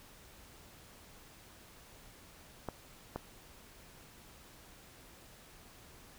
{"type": "clicks", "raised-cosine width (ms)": 1, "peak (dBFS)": -23, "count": 2, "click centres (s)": [2.687, 3.16], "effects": ["pink hiss -57 dBFS RMS until 6.18 s"]}